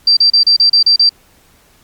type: tone bursts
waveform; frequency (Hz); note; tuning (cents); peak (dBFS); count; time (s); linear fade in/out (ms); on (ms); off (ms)
sine; 4697; D8; -1; -5; 8; 0.07-1.093; 5; 99; 33
effects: pink hiss -49 dBFS RMS until 1.83 s + MP3 96 kbps